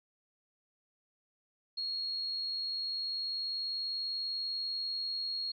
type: tone with amplitude modulation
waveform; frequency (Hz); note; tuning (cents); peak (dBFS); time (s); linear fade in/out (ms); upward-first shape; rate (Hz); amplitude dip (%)
sine; 4295; C8; +44; -32; 1.77-5.52; 10; sine; 80.2; 30
effects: none